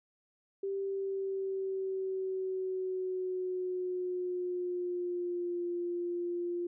sine tone with pitch glide, 392 to 349.2 Hz, G4 to F4, 0 to 0 cents, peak -32 dBFS, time 0.63-6.67 s, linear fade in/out 5 ms, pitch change -200 cents, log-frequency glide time 0.79-5.65 s, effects none

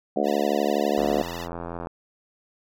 harmonic tone, 72.2 Hz, D2, 29 cents flat, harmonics 3 / 4 / 5 / 6 / 7 / 8 / 9 / 10, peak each -29 / -29 / -29 / -29 / -29 / -29 / -29 / -29 dBFS, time 0.16-1.22 s, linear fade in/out 5 ms
10% pulse tone with vibrato, 932.3 Hz, A#5, in tune, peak -28 dBFS, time 0.23-1.48 s, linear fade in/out 50 ms, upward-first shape triangle, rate 19 Hz, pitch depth 170 cents each way
click train, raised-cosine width 1 ms, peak -19 dBFS, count 77, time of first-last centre 0.98-1.871 s, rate 85.3 Hz
effects none

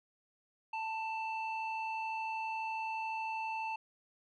square tone with low-pass filter, 887 Hz, A5, 14 cents sharp, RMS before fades -38 dBFS, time 0.73-3.76 s, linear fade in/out 5 ms, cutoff 2300 Hz, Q 2.8, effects none

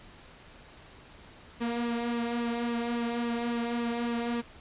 sawtooth tone with flanger, 236.1 Hz, A#3, 22 cents sharp, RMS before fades -31 dBFS, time 1.6-4.42 s, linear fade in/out 20 ms, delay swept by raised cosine 1.3 to 3.6 ms, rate 3.6 Hz, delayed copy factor -0.55, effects pink hiss -52 dBFS RMS until 4.6 s + resampled to 8000 Hz

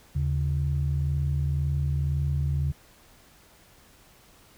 sine tone pair together, 77.78 / 139.71 Hz, D#2 / C#3, 0 / +14 cents, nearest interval minor seventh, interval 1014 cents, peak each -25 dBFS, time 0.15-2.72 s, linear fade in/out 10 ms, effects tanh soft clip ceiling -17 dBFS + pink hiss -56 dBFS RMS until 4.57 s

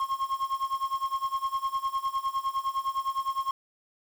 triangle tone with tremolo, 1077 Hz, C6, 50 cents sharp, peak -22 dBFS, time 0-3.51 s, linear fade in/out 2 ms, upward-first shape sine, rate 9.8 Hz, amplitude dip 90%, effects 8-bit

